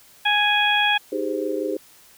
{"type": "harmonic tone", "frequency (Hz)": 830.6, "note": "G#5", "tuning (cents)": 0, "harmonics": [1, 2, 3, 4], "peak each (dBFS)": [-22, -22, -22, -22], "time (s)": [0.25, 0.98], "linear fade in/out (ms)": 10}
{"type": "chord", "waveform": "sine", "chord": "Ab major seventh", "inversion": "second", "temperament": "just", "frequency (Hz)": [311.5, 389.3, 415.3, 519.1], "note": ["Eb4", "G4", "Ab4", "C5"], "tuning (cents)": [2, -12, 0, -14], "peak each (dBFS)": -28, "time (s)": [1.12, 1.77], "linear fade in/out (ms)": 5}
{"effects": ["white hiss -51 dBFS RMS until 2.17 s"]}